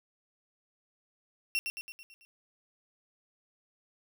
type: tone with echo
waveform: 35% pulse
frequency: 2727 Hz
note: F7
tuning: 42 cents flat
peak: -26 dBFS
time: 1.55-1.59 s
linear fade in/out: 0 ms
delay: 110 ms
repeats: 6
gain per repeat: -5 dB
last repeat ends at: 2.25 s
effects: none